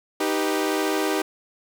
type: chord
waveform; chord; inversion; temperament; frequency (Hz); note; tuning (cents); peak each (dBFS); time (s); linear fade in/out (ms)
sawtooth; Eb augmented; none; equal; 311.1 / 392 / 493.9; Eb4 / G4 / B4; 0 / 0 / 0; -21 / -21 / -26; 0.2-1.22; 5
effects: none